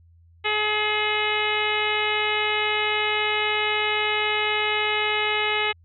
harmonic tone, 423.8 Hz, G#4, 35 cents sharp, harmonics 1 / 2 / 3 / 4 / 5 / 6 / 7 / 8 / 9, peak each -29 / -29 / -31 / -32 / -26 / -29 / -29 / -36 / -35 dBFS, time 0.44-5.73 s, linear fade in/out 20 ms, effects added 84 Hz sine -51 dBFS peak until 5.84 s

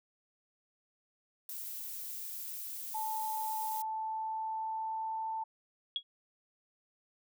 violet noise, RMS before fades -42 dBFS, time 1.49-3.82 s, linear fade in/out 2 ms
sine tone with pitch glide, 874 to 887.2 Hz, A5 to A5, -12 to +14 cents, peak -34 dBFS, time 2.94-5.44 s, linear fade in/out 10 ms, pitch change +26 cents, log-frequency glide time 3.32-5.33 s
sine tone with exponential decay, 3322 Hz, G#7, in tune, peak -27 dBFS, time 5.96-6.03 s, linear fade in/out 1 ms, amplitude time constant 15 ms
effects none

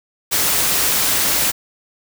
white noise, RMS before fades -17 dBFS, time 0.31-1.52 s, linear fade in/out 20 ms, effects none

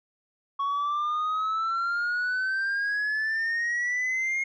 sine exponential sweep, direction up, 1108.7 to 2151 Hz, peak -22 dBFS, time 0.59-4.44 s, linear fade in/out 10 ms, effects tanh soft clip ceiling -24 dBFS

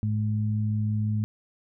sine tone pair together, 106.85 / 212.6 Hz, G#2 / G#3, +50 / +41 cents, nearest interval octave, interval 1191 cents, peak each -24 / -30 dBFS, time 0.03-1.24 s, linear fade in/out 0 ms, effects none

